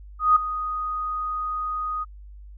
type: tone with ADSR envelope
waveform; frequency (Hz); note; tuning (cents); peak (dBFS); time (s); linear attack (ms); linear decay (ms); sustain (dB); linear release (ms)
sine; 1244.5; D#6; 0; -11; 0.19-2.05; 170; 7; -14; 26
effects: added 50 Hz sine -40 dBFS peak until 2.57 s